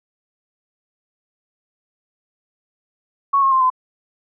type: tone with pitch steps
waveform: sine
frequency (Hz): 1109 / 1079.9 / 1051.6 / 1024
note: C#6 / C#6 / C6 / C6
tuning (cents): 0 / -46 / +8 / -38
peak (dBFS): -12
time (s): 3.33-3.702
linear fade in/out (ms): 10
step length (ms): 93
effects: none